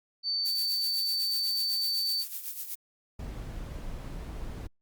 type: tone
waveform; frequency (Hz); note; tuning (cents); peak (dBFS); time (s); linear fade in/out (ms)
sine; 4548; C#8; +44; -27; 0.23-2.25; 50
type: noise with tremolo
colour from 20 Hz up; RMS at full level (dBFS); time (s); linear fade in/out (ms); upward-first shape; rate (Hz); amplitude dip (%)
violet; -34; 0.45-2.75; 5; triangle; 8; 75
type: noise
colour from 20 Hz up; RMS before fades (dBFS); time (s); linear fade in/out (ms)
brown; -38; 3.19-4.67; 5
effects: Opus 48 kbps